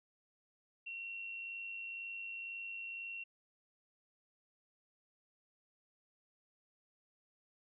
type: tone with amplitude modulation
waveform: sine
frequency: 2731 Hz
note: F7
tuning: 39 cents flat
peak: -40 dBFS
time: 0.86-3.24 s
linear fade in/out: 10 ms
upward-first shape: sine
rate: 102 Hz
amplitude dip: 40%
effects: none